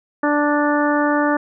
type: harmonic tone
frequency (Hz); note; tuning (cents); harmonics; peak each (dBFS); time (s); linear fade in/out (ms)
293.7; D4; 0; 1 / 2 / 3 / 4 / 5 / 6; -18 / -21 / -23 / -24 / -25 / -26; 0.23-1.37; 5
effects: none

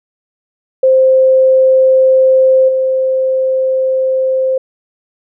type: tone with level steps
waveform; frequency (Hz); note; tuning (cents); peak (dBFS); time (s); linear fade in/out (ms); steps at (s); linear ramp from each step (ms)
sine; 523.3; C5; 0; -5 / -10; 0.83-4.58; 5; 2.68; 10
effects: none

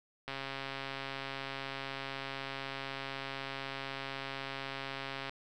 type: click train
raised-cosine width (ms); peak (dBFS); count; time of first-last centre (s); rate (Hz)
0.3; -23; 683; 0.28-5.295; 136
effects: none

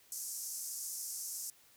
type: band-pass noise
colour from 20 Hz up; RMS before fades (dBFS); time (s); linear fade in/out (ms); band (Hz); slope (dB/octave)
pink; -42; 0.12-1.5; 0; 5500 to 14000; 48
effects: white hiss -64 dBFS RMS until 1.76 s

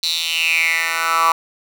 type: tone with high-pass filter sweep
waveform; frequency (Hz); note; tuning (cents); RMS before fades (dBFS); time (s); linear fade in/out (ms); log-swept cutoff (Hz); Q
10% pulse; 164.81; E3; 0; -18; 0.03-1.32; 2; 4100 to 1100; 6.8
effects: none

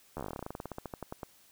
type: slowing click train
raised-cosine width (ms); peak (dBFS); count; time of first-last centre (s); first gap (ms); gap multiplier
1; -24; 25; 0.17-1.232; 12; 1.1
effects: white hiss -62 dBFS RMS until 1.51 s

